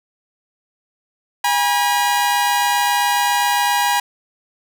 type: tone pair together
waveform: sawtooth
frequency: 817 / 964.4 Hz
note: G#5 / B5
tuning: -29 / -41 cents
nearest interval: minor third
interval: 288 cents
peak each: -14 dBFS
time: 1.44-4 s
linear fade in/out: 5 ms
effects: none